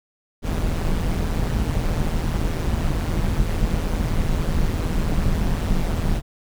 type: noise with amplitude modulation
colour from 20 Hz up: brown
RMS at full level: -18 dBFS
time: 0.42-6.22 s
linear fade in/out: 50 ms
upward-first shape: sine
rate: 163 Hz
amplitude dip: 70%
effects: none